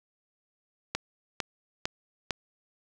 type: click train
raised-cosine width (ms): 0.2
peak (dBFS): -11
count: 4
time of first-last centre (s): 0.95-2.307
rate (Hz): 2.21
effects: none